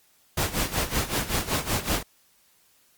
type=noise with tremolo; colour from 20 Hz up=pink; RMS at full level=-24 dBFS; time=0.37-2.03 s; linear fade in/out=5 ms; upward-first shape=sine; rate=5.3 Hz; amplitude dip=80%; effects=white hiss -62 dBFS RMS until 2.97 s + Opus 48 kbps